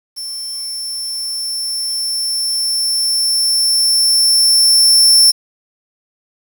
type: tone with level ramp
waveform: sawtooth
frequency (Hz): 5380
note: E8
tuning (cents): +34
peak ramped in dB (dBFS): -21 to -3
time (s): 0.16-5.32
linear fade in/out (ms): 20
effects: 7-bit